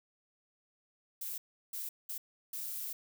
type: noise bursts at uneven times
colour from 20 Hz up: violet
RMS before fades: -40 dBFS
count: 4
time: 1.21-1.38 / 1.73-1.89 / 2.09-2.18 / 2.53-2.93 s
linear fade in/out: 5 ms
effects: none